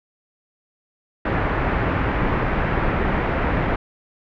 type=low-pass noise; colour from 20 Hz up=pink; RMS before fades=-21 dBFS; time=1.25-3.76 s; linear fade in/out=5 ms; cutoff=2100 Hz; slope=24 dB/octave; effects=none